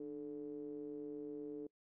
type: ring-modulated tone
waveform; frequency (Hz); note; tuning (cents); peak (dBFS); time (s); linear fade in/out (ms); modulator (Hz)
triangle; 68.6; C#2; -17; -38; 0-1.67; 5; 367
effects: noise-tail reverb RT60 0.1 s tail -26 dB re dry